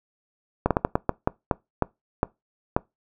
slowing click train, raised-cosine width 1 ms, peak -5 dBFS, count 11, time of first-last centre 0.66-2.765 s, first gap 47 ms, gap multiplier 1.31, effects noise-tail reverb RT60 0.2 s tail -23 dB re dry

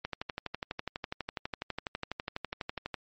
click train, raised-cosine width 0.3 ms, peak -18 dBFS, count 36, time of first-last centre 0.05-2.943 s, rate 12.1 Hz, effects MP3 32 kbps

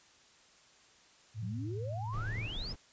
sine tone with vibrato, 110 Hz, A2, in tune, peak -36 dBFS, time 1.34-2.5 s, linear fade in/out 50 ms, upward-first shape sine, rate 19 Hz, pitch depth 120 cents each way
sine exponential sweep, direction up, 164.81 to 5330 Hz, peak -40 dBFS, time 1.42-2.73 s, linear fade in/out 10 ms
brown noise, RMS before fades -41 dBFS, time 2.12-2.76 s, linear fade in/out 20 ms
effects white hiss -62 dBFS RMS until 2.92 s + resampled to 16000 Hz

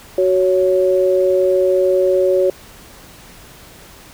sine tone pair together, 371.8 / 557 Hz, F#4 / C#5, +8 / +8 cents, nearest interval perfect fifth, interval 700 cents, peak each -14 dBFS, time 0.18-2.5 s, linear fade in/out 2 ms, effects pink hiss -41 dBFS RMS until 4.13 s

